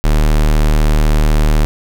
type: tone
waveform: square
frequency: 38 Hz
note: D#1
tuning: 40 cents flat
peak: -9 dBFS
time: 0.04-1.65 s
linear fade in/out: 0 ms
effects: none